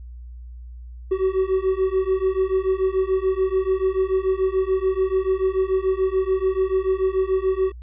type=beating tone pair; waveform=triangle; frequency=375.1 / 382 Hz; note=F#4 / G4; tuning=+24 / -45 cents; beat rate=6.9 Hz; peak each=-20 / -19 dBFS; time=1.11-7.72 s; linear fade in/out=10 ms; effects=added 60 Hz sine -35 dBFS peak until 7.82 s + resampled to 8000 Hz